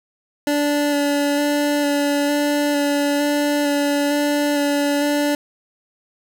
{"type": "tone with vibrato", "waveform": "25% pulse", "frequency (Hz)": 289.3, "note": "D4", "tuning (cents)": -26, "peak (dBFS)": -13, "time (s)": [0.47, 5.35], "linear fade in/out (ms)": 2, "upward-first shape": "square", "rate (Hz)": 1.1, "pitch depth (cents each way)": 12, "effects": []}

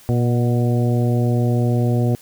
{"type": "harmonic tone with a mistuned harmonic", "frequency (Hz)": 120, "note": "B2", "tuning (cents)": -49, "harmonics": [1, 2, 3, 4, 5, 6], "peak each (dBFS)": [-16, -22, -26, -28, -30, -32], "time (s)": [0.09, 2.15], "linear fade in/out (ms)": 0, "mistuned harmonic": 6, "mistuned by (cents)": 41, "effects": ["white hiss -47 dBFS RMS until 2.21 s"]}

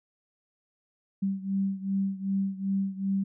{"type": "beating tone pair", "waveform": "sine", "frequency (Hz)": [194, 196.6], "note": ["G3", "G3"], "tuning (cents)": [-18, 5], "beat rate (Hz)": 2.6, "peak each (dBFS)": [-28, -31], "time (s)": [1.22, 3.24], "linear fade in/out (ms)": 10, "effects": []}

